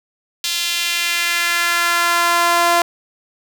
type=tone with high-pass filter sweep; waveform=sawtooth; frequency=343.9 Hz; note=F4; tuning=27 cents flat; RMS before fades=-17 dBFS; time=0.44-2.82 s; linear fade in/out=2 ms; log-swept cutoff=3600 to 760 Hz; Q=1.7; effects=none